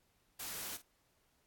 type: noise with echo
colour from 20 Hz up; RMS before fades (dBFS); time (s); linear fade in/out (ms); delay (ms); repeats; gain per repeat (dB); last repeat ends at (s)
white; -43; 0.39-0.77; 10; 50; 1; -15; 0.82
effects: pink hiss -75 dBFS RMS until 1.46 s + AAC 64 kbps